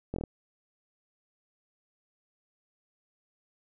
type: slowing click train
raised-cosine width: 2 ms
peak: -20 dBFS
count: 5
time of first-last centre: 0.14-0.238 s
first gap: 22 ms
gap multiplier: 1.07
effects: none